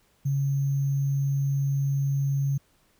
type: tone with sample-and-hold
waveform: sine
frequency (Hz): 138.59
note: C#3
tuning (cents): 0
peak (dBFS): -22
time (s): 0.25-2.58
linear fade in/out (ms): 10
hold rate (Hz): 6300
effects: pink hiss -65 dBFS RMS until 2.99 s